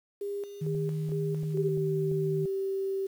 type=tone with tremolo; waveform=sine; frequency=403.8 Hz; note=G#4; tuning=49 cents flat; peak=-31 dBFS; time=0.21-1.69 s; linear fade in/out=5 ms; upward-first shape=square; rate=2.2 Hz; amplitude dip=65%
type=tone with pitch glide; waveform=sine; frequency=155.56 to 154.31 Hz; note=D#3 to D#3; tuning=0 to -14 cents; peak=-29 dBFS; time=0.61-2.46 s; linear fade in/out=10 ms; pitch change=-14 cents; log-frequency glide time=0.73-2.13 s
type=click train; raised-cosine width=2 ms; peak=-33 dBFS; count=6; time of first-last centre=0.75-2.456 s; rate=2.93 Hz
type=tone; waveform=sine; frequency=388 Hz; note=G4; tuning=18 cents flat; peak=-28 dBFS; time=1.54-3.07 s; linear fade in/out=10 ms
effects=9-bit